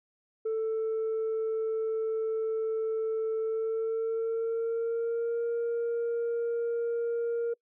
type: tone with pitch glide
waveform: sine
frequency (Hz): 442.7 to 467.7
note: A4 to A#4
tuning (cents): +11 to +6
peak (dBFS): -25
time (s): 0.45-7.54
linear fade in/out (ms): 10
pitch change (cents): +95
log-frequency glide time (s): 3.4-5.44
effects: noise-tail reverb RT60 0.1 s tail -26 dB re dry + tanh soft clip ceiling -26 dBFS